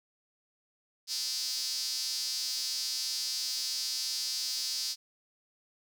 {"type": "tone with high-pass filter", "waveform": "sawtooth", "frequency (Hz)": 257, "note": "C4", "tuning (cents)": -31, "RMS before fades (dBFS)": -34, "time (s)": [1.07, 4.96], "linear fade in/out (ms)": 50, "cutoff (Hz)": 4900, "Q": 5.3, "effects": []}